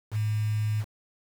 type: tone with quantisation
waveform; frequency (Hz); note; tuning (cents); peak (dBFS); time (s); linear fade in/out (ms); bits
sine; 107; A2; -48; -24; 0.11-0.85; 50; 7
effects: none